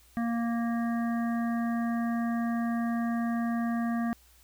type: harmonic tone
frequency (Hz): 233.1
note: A#3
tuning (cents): 0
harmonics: 1 / 3 / 5 / 7 / 8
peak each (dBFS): -27 / -37 / -41 / -44 / -45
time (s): 0.17-4.13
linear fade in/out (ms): 0
effects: added 60 Hz sine -60 dBFS peak until 4.43 s + white hiss -61 dBFS RMS until 4.43 s